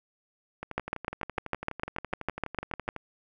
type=two click trains; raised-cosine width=0.5 ms; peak=-21 / -13 dBFS; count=29 / 15; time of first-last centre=0.63-2.963 / 0.78-2.888 s; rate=12 / 6.64 Hz; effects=none